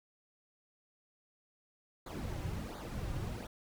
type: noise with flanger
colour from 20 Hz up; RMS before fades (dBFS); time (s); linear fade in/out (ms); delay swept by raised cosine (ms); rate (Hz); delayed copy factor
brown; -40; 2.06-3.47; 5; 0.36 to 4.66; 1.4; -0.8
effects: none